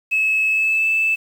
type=tone with pitch glide; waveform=sine; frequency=2590 to 2631 Hz; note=E7 to E7; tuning=-31 to -4 cents; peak=-14 dBFS; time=0.11-1.16 s; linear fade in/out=20 ms; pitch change=+27 cents; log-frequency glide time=0.48-0.86 s; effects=tanh soft clip ceiling -11 dBFS + 7-bit